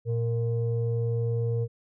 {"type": "tone pair together", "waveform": "sine", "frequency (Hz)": [116.1, 464.4], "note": ["A#2", "A#4"], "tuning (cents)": [-7, -7], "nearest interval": "2 octaves", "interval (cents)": 2400, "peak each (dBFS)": [-24, -30], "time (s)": [0.05, 1.68], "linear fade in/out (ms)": 50, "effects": ["tanh soft clip ceiling -18 dBFS"]}